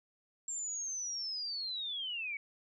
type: linear sweep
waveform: sine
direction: down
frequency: 7459 to 2217 Hz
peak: -36 dBFS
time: 0.48-2.37 s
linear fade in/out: 2 ms
effects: none